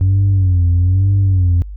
sine tone with vibrato, 92.6 Hz, F#2, 2 cents sharp, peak -7 dBFS, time 0.01-1.62 s, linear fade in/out 0 ms, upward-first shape sine, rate 1.1 Hz, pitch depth 110 cents each way, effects tanh soft clip ceiling -8 dBFS + added 50 Hz sine -26 dBFS peak until 1.76 s

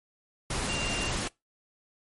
sine tone in noise, 2784 Hz, F7, 6 cents flat, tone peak -32 dBFS, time 0.69-1.1 s, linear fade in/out 5 ms, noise pink, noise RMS -31 dBFS, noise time 0.5-1.28 s, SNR -4 dB, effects noise-tail reverb RT60 0.2 s tail -23 dB re dry + MP3 48 kbps

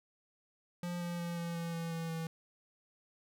square tone with pitch steps, 175 / 173.29 / 171.6 / 169.92 / 168.26 / 166.62 / 164.99 / 163.38 Hz, F3 / F3 / F3 / F3 / E3 / E3 / E3 / E3, +4 / -13 / -30 / -47 / +36 / +19 / +2 / -15 cents, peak -37 dBFS, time 0.83-2.27 s, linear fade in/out 2 ms, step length 180 ms, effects none

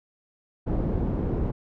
pink low-pass noise, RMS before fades -26 dBFS, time 0.66-1.52 s, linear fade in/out 20 ms, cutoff 410 Hz, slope 12 dB/octave, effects none

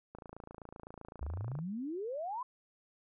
click train, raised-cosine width 1 ms, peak -33 dBFS, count 41, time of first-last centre 0.15-1.589 s, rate 27.8 Hz
sine exponential sweep, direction up, 64.2 to 1052 Hz, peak -36 dBFS, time 1.21-2.43 s, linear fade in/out 5 ms
effects none

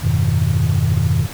sine chord, F half-diminished seventh, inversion none, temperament equal with one note detuned, 87.31 / 101.69 / 123.47 / 155.56 Hz, F2 / Ab2 / Cb3 / Eb3, 0 / -36 / 0 / 0 cents, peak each -18 dBFS, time 0.01-1.28 s, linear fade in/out 50 ms, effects tanh soft clip ceiling -6 dBFS + pink hiss -33 dBFS RMS until 1.33 s

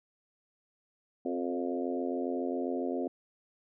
harmonic tone with a mistuned harmonic, 87.4 Hz, F2, 2 cents sharp, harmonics 3 / 4 / 5 / 6 / 7 / 8, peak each -34 / -36 / -38 / -40 / -41 / -42 dBFS, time 1.25-3.08 s, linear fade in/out 5 ms, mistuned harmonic 4, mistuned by +24 cents, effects none

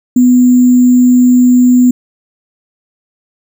sine tone with sample-and-hold, 248.6 Hz, B3, 12 cents sharp, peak -3 dBFS, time 0.16-1.91 s, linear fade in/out 5 ms, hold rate 7350 Hz, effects none

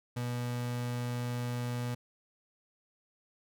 35% pulse tone, 121.8 Hz, B2, 24 cents flat, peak -31 dBFS, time 0.16-1.95 s, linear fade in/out 10 ms, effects none

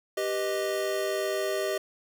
square chord, G augmented, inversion none, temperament equal, 392 / 493.9 / 622.3 Hz, G4 / B4 / D#5, 0 / 0 / 0 cents, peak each -31 / -37 / -31 dBFS, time 0.17-1.78 s, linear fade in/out 5 ms, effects none

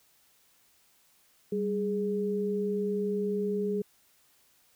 sine tone pair together, 196 / 415.3 Hz, G3 / G#4, 0 / 0 cents, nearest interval octave + minor second, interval 1300 cents, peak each -31 / -29 dBFS, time 1.52-3.82 s, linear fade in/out 5 ms, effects white hiss -65 dBFS RMS until 4.75 s

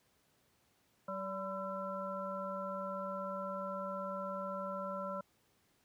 harmonic tone with a mistuned harmonic, 191.7 Hz, G3, 38 cents flat, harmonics 1 / 3 / 5 / 7, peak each -45 / -41 / -45 / -43 dBFS, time 1.08-5.21 s, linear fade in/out 5 ms, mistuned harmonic 5, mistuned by +89 cents, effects pink hiss -73 dBFS RMS until 5.84 s + high-pass 80 Hz 12 dB/octave

